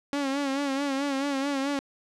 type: tone with vibrato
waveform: sawtooth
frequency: 277.2 Hz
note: C#4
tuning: in tune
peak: -22 dBFS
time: 0.13-1.79 s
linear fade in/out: 0 ms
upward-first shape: sine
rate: 4.6 Hz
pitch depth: 64 cents each way
effects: low-pass 7000 Hz 12 dB/octave